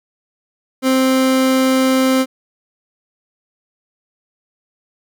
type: tone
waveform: 30% pulse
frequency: 261.8 Hz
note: C4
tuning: 1 cent sharp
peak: -9 dBFS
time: 0.82-2.26 s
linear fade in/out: 50 ms
effects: none